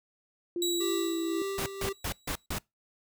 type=tone with pitch glide; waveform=sine; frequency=347.2 to 331.5 Hz; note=F4 to E4; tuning=-10 to +10 cents; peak=-29 dBFS; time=0.56-1.42 s; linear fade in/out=2 ms; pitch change=-80 cents; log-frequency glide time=0.68-1.18 s
type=tone with exponential decay; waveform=25% pulse; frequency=3890 Hz; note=B7; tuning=27 cents flat; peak=-24 dBFS; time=0.62-2.46 s; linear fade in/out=2 ms; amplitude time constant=400 ms
type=tone with tremolo; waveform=square; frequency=392 Hz; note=G4; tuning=in tune; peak=-32 dBFS; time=0.8-1.93 s; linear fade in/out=10 ms; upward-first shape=sine; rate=1.9 Hz; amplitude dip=60%
type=noise bursts; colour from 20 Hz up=pink; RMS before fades=-33 dBFS; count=5; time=1.58-2.585 s; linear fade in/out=2 ms; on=81 ms; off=150 ms
effects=noise-tail reverb RT60 0.2 s tail -25 dB re dry